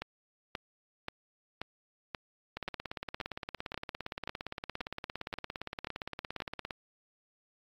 two click trains, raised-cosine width 0.3 ms, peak -21 / -20 dBFS, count 73 / 13, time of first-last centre 2.57-6.708 / 0.02-6.403 s, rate 17.4 / 1.88 Hz, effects AAC 32 kbps

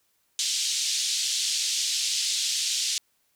pink band-pass noise, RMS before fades -27 dBFS, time 0.39-2.98 s, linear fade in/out 0 ms, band 3400 to 7800 Hz, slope 24 dB/octave, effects white hiss -70 dBFS RMS until 3.35 s

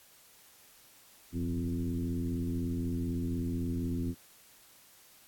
sine tone with frequency modulation, 174.61 Hz, F3, in tune, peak -30 dBFS, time 1.32-4.15 s, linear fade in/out 50 ms, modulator 84 Hz, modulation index 1.6, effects white hiss -59 dBFS RMS until 5.27 s + AAC 64 kbps

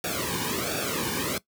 pink noise with flanger, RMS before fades -29 dBFS, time 0.04-1.38 s, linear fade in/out 2 ms, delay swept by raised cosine 0.97 to 1.53 ms, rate 1.4 Hz, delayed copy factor -0.9, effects noise-tail reverb RT60 0.1 s tail -19 dB re dry + high-pass 80 Hz 12 dB/octave

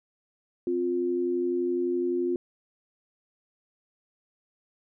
sine tone pair together, 261.1 / 352.9 Hz, C4 / F4, -3 / +18 cents, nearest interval perfect fourth, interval 521 cents, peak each -31 / -25 dBFS, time 0.67-2.36 s, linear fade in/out 2 ms, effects none

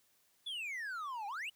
triangle exponential two-way sweep, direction down then up, 3520 to 784 to 3057 Hz, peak -37 dBFS, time 0.46-1.5 s, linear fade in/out 10 ms, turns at 1.27 s, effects white hiss -72 dBFS RMS until 1.55 s

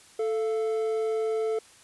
triangle tone pair together, 440 / 687.8 Hz, A4 / F5, 0 / -27 cents, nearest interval minor sixth, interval 773 cents, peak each -23 / -35 dBFS, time 0.19-1.59 s, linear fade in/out 5 ms, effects white hiss -54 dBFS RMS until 1.83 s + resampled to 24000 Hz

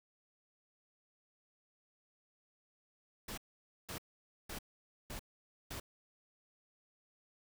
pink noise bursts, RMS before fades -44 dBFS, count 5, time 3.28-5.8 s, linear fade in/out 5 ms, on 96 ms, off 510 ms, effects none

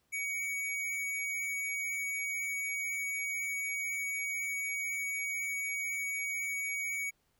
square tone, 2251 Hz, C#7, 26 cents sharp, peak -34 dBFS, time 0.12-7.11 s, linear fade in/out 20 ms, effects pink hiss -75 dBFS RMS until 7.39 s

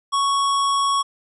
square tone, 1111 Hz, C#6, 4 cents sharp, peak -18 dBFS, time 0.12-1.03 s, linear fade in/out 20 ms, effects resampled to 24000 Hz

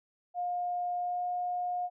sine tone with pitch glide, 711 to 715.9 Hz, F5 to F5, +31 to +43 cents, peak -30 dBFS, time 0.34-1.9 s, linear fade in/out 50 ms, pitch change +12 cents, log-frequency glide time 0.97-1.26 s, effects none

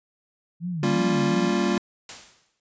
sine tone with vibrato, 159.8 Hz, D#3, 47 cents sharp, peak -26 dBFS, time 0.6-1.51 s, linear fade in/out 50 ms, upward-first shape sine, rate 2.8 Hz, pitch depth 210 cents each way
square chord, G half-diminished seventh, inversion none, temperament equal with one note detuned, 196 / 233.1 / 280.1 / 349.2 Hz, G3 / Bb3 / Db4 / F4, 0 / 0 / +18 / 0 cents, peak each -26 / -27 / -31 / -26 dBFS, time 0.83-1.78 s, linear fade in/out 2 ms
white noise with exponential decay, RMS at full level -35 dBFS, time 2.09-2.6 s, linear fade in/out 2 ms, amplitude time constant 110 ms
effects resampled to 16000 Hz

